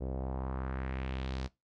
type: tone with low-pass filter sweep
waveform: sawtooth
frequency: 65.4 Hz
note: C2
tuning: in tune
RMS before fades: -37 dBFS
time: 0-1.48 s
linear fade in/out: 20 ms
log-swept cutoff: 490 to 5200 Hz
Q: 1.9
effects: noise-tail reverb RT60 0.2 s tail -20 dB re dry